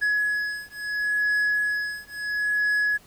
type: beating tone pair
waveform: triangle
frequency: 1685 / 1685.73 Hz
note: G#6 / G#6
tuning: +25 / +25 cents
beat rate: 0.73 Hz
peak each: -24 dBFS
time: 0.01-2.98 s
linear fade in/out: 20 ms
effects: pink hiss -54 dBFS RMS until 3.06 s